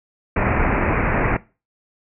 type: low-pass noise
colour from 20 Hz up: pink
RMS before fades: -19 dBFS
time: 0.36-1.37 s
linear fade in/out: 5 ms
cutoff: 2500 Hz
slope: 96 dB/octave
effects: noise-tail reverb RT60 0.3 s tail -20 dB re dry